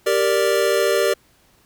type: chord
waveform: square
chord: G minor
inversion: none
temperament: equal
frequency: 392 / 466.2 / 587.3 Hz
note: G4 / Bb4 / D5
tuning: 0 / 0 / 0 cents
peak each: -21 dBFS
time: 0.06-1.14 s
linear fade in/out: 10 ms
effects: pink hiss -57 dBFS RMS until 1.65 s